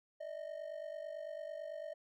triangle ring-modulated tone, 616 Hz, D#5, 17 cents flat, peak -37 dBFS, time 0.2-1.94 s, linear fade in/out 10 ms, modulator 24.5 Hz, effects none

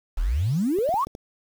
sine exponential sweep, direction up, 32.98 to 1200 Hz, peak -20 dBFS, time 0.17-1.05 s, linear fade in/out 10 ms
clicks, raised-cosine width 2 ms, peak -24 dBFS, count 5, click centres 0.787 / 0.891 / 0.941 / 1.07 / 1.151 s
effects 7-bit

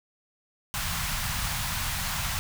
pink band-stop noise, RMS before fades -30 dBFS, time 0.74-2.39 s, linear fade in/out 0 ms, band 170 to 840 Hz, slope 24 dB/octave, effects none

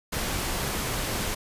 pink noise, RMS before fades -29 dBFS, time 0.12-1.35 s, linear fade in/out 10 ms, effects resampled to 32000 Hz

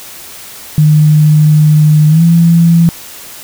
sine tone with pitch glide, 152.2 to 167.9 Hz, D#3 to E3, -38 to +32 cents, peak -3 dBFS, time 0.78-2.89 s, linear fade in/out 0 ms, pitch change +170 cents, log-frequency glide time 2.09-2.23 s, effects white hiss -30 dBFS RMS until 3.43 s

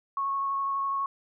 sine tone with vibrato, 1100 Hz, C#6, 14 cents flat, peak -26 dBFS, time 0.17-1.06 s, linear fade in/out 2 ms, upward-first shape sine, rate 12 Hz, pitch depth 9 cents each way, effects none

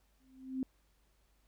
sine tone with exponential growth, 261.6 Hz, C4, in tune, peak -30 dBFS, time 0.2-0.63 s, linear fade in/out 1 ms, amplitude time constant 93 ms, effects added 50 Hz sine -70 dBFS peak until 1.47 s + pink hiss -75 dBFS RMS until 1.47 s

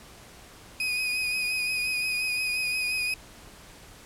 35% pulse tone with vibrato, 2494 Hz, D#7, 3 cents sharp, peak -24 dBFS, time 0.8-3.14 s, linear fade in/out 2 ms, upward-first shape triangle, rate 5.7 Hz, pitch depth 32 cents each way, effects pink hiss -49 dBFS RMS until 4.05 s + low-pass 12000 Hz 12 dB/octave

